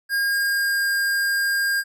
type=tone with pitch glide; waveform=square; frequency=1620 to 1610.7 Hz; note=G#6 to G6; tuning=-43 to +47 cents; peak=-20 dBFS; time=0.09-1.84 s; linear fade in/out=50 ms; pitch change=-10 cents; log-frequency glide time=0.28-0.88 s; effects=none